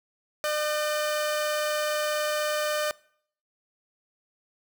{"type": "tone pair together", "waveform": "sawtooth", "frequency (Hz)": [602.8, 1519], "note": ["D5", "F#6"], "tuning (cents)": [45, 45], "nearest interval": "octave + major third", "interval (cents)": 1600, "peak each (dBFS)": [-22, -31], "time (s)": [0.44, 2.91], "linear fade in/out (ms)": 0, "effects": ["noise-tail reverb RT60 0.6 s tail -22 dB re dry"]}